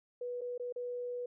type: tone with dropouts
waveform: sine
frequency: 489.6 Hz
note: B4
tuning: 15 cents flat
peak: -36 dBFS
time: 0.21-1.26 s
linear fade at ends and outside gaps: 5 ms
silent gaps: 0.41-0.415 / 0.579-0.597 / 0.725-0.76 s
effects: none